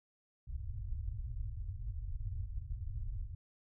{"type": "low-pass noise", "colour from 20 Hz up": "pink", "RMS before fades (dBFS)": -40, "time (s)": [0.47, 3.35], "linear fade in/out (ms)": 10, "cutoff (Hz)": 120, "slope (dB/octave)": 96, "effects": []}